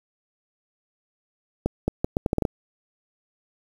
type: accelerating click train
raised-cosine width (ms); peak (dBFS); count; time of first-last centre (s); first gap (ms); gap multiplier
2; -8; 9; 1.66-2.452; 220; 0.75
effects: 7-bit